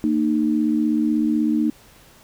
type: tone pair together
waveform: sine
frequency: 229.1 / 305.3 Hz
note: A#3 / D#4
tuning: -30 / -33 cents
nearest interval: perfect fourth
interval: 497 cents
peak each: -20 / -19 dBFS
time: 0.04-1.7 s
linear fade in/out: 0 ms
effects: pink hiss -50 dBFS RMS until 2.23 s